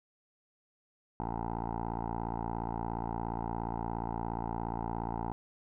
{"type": "tone with low-pass filter", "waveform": "10% pulse", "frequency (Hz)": 57.1, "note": "A#1", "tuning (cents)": -35, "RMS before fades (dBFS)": -36, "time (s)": [1.2, 5.32], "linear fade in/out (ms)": 0, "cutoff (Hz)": 890, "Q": 4.9, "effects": []}